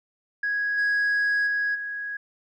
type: tone with level steps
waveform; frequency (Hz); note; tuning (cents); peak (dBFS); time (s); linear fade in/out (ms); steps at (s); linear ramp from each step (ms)
sine; 1659; G#6; -2; -22 / -18 / -21 / -29; 0.43-2.17; 5; 0.77 / 1.46 / 1.74; 20
effects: tanh soft clip ceiling -19 dBFS